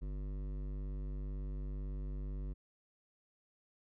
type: tone with hard clipping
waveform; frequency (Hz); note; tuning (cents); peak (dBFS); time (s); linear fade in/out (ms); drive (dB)
sine; 49; G1; 0; -40; 0.01-2.54; 20; 14
effects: none